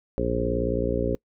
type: harmonic tone with a mistuned harmonic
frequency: 59.1 Hz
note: A#1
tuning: 24 cents sharp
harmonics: 1 / 2 / 3 / 4 / 5 / 6 / 7 / 8 / 9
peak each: -30 / -33 / -33 / -32 / -31 / -35 / -29 / -34 / -29 dBFS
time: 0.18-1.15 s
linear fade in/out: 0 ms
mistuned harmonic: 2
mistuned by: -20 cents
effects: noise-tail reverb RT60 0.1 s tail -25 dB re dry